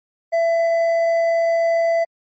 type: tone with hard clipping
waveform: triangle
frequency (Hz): 668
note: E5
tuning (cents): +23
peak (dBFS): -16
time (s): 0.32-2.05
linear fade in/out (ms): 20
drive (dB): 8
effects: MP3 32 kbps